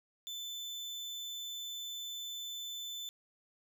35% pulse tone, 3520 Hz, A7, in tune, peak -38 dBFS, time 0.27-3.09 s, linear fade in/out 0 ms, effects none

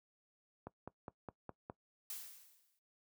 click train, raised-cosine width 1 ms, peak -31 dBFS, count 6, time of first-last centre 0.67-1.699 s, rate 4.86 Hz
blue noise with exponential decay, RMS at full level -43 dBFS, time 2.1-2.79 s, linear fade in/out 1 ms, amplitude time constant 150 ms
effects noise-tail reverb RT60 0.1 s tail -19 dB re dry + high-pass 80 Hz 12 dB/octave

